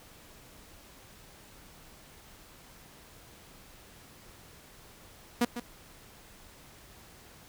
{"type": "tone with echo", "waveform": "sawtooth", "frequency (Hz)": 240, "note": "B3", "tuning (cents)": -49, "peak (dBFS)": -19, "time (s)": [5.41, 5.45], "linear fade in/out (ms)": 5, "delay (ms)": 150, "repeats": 1, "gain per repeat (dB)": -11, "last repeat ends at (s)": 5.6, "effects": ["pink hiss -54 dBFS RMS until 7.48 s"]}